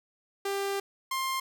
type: tone pair in turn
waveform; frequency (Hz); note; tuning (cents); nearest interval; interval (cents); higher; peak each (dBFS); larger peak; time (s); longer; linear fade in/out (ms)
sawtooth; 396.1 / 1057.5; G4 / C6; +18 / +18; octave + perfect fourth; 1700; second; -25; neither; 0.45-0.8 / 1.11-1.4; first; 5
effects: none